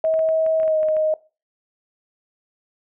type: tone with pitch glide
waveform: sine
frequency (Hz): 640 to 623.2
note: D#5 to D#5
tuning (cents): +49 to +3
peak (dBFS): -16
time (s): 0.04-1.14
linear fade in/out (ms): 2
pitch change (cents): -46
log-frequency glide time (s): 0.6-0.79
type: clicks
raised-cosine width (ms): 0.5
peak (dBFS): -25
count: 11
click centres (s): 0.049 / 0.14 / 0.192 / 0.289 / 0.464 / 0.6 / 0.632 / 0.679 / 0.831 / 0.886 / 0.967
effects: noise-tail reverb RT60 0.3 s tail -20 dB re dry